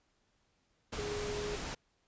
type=tone in noise; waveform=sine; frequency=415.3 Hz; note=G#4; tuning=in tune; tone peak=-37 dBFS; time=0.98-1.56 s; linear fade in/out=10 ms; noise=pink; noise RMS=-40 dBFS; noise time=0.92-1.75 s; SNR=0 dB; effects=pink hiss -75 dBFS RMS until 2.07 s + resampled to 16000 Hz